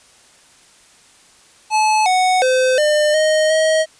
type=tone with pitch steps; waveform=square; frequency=862 / 740 / 514 / 602 / 622 / 633 Hz; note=A5 / F#5 / C5 / D5 / D#5 / D#5; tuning=-36 / 0 / -31 / +43 / -1 / +30 cents; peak=-13 dBFS; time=1.7-3.86 s; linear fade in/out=50 ms; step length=360 ms; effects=white hiss -49 dBFS RMS until 3.99 s + resampled to 22050 Hz